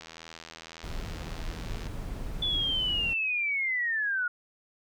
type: click train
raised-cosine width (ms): 0.2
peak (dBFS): -26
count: 153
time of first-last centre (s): 0.01-1.868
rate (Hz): 81.8
type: noise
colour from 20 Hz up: brown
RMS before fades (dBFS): -36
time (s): 0.83-3.14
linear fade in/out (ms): 10
type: linear sweep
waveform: sine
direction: down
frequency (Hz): 3475 to 1421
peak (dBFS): -26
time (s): 2.42-4.28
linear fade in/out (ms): 5
effects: none